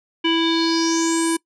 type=tone with low-pass filter sweep; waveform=square; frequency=329.6 Hz; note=E4; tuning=in tune; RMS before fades=-19 dBFS; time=0.24-1.37 s; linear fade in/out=10 ms; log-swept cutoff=2800 to 9900 Hz; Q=6.7; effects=noise-tail reverb RT60 0.1 s tail -23 dB re dry